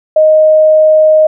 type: tone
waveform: sine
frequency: 622.3 Hz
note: D#5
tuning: in tune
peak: -3 dBFS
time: 0.16-1.27 s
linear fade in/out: 5 ms
effects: none